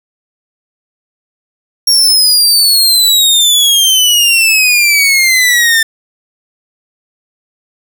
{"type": "exponential sweep", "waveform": "sawtooth", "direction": "down", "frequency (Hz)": [5588, 1785], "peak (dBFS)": -3, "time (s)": [1.87, 5.83], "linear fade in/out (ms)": 5, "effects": []}